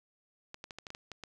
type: clicks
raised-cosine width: 0.2 ms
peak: -26 dBFS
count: 9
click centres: 0.544 / 0.641 / 0.708 / 0.786 / 0.868 / 0.904 / 0.949 / 1.117 / 1.237 s
effects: none